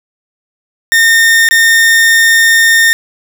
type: tone with dropouts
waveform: 40% pulse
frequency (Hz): 1825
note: A#6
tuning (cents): -37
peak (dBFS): -4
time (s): 0.92-2.93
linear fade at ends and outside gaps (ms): 0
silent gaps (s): 1.488-1.51
effects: none